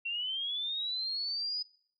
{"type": "linear sweep", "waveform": "sine", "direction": "up", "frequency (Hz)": [2708, 5000], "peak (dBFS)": -32, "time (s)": [0.05, 1.63], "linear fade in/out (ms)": 10, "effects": ["noise-tail reverb RT60 0.6 s tail -23 dB re dry"]}